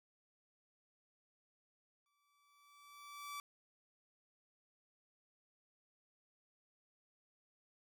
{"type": "tone with exponential growth", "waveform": "sawtooth", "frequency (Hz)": 1157, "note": "D6", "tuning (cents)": -26, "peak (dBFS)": -39, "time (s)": [2.06, 3.4], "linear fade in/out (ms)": 1, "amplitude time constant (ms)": 290, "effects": []}